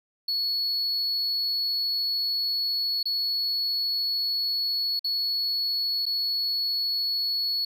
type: tone with dropouts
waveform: triangle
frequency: 4387 Hz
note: C#8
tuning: 19 cents flat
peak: -23 dBFS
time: 0.28-7.65 s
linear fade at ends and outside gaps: 5 ms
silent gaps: 3.03-3.055 / 4.994-5.043 / 6.056-6.063 s
effects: none